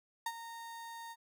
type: tone with ADSR envelope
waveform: 35% pulse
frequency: 923 Hz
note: A#5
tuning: 17 cents flat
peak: -31 dBFS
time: 0.26-1.16 s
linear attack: 4 ms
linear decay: 50 ms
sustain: -12 dB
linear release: 46 ms
effects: none